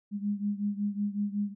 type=beating tone pair; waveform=sine; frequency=203 / 208.4 Hz; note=G#3 / G#3; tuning=-39 / +6 cents; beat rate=5.4 Hz; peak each=-30 / -33 dBFS; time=0.11-1.55 s; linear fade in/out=50 ms; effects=none